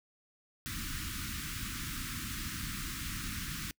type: band-stop noise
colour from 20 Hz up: pink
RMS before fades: -39 dBFS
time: 0.66-3.71 s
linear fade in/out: 0 ms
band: 310 to 1200 Hz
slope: 48 dB/octave
effects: noise-tail reverb RT60 0.1 s tail -26 dB re dry